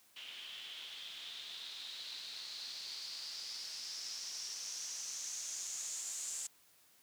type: noise with low-pass filter sweep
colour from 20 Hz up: blue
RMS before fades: -45 dBFS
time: 0.16-6.47 s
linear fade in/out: 5 ms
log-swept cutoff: 3000 to 7500 Hz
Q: 5.3
effects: white hiss -67 dBFS RMS until 7.02 s + high-pass 80 Hz 12 dB/octave